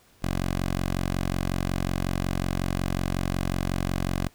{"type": "tone", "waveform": "10% pulse", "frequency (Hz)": 45.47, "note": "F#1", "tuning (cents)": -29, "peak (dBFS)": -17, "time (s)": [0.22, 4.29], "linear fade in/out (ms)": 20, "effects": ["pink hiss -59 dBFS RMS until 4.34 s"]}